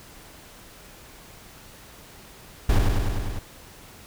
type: noise with echo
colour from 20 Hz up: brown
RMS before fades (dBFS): -17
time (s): 2.69-2.79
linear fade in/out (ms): 5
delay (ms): 100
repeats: 6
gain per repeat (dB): -2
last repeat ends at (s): 3.39
effects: pink hiss -47 dBFS RMS until 4.06 s